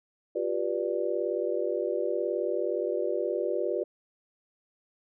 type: chord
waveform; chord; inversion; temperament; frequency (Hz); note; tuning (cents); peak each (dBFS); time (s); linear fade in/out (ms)
sine; G dominant seventh; third; just; 352.8 / 392 / 490 / 588; F4 / G4 / B4 / D5; +18 / 0 / -14 / +2; -32; 0.35-3.84; 10
effects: none